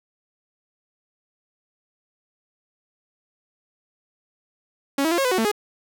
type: tone with pitch steps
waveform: sawtooth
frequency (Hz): 277.4 / 322.3 / 344.5 / 543 / 502 / 370.4 / 224 / 416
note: C#4 / E4 / F4 / C#5 / B4 / F#4 / A3 / G#4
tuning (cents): +1 / -39 / -24 / -36 / +28 / +2 / +31 / +3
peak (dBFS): -15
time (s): 4.98-5.516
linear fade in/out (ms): 5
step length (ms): 67
effects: none